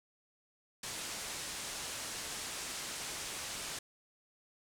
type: low-pass noise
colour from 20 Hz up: white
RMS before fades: -42 dBFS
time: 0.83-3.79 s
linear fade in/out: 5 ms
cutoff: 9300 Hz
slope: 24 dB/octave
effects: none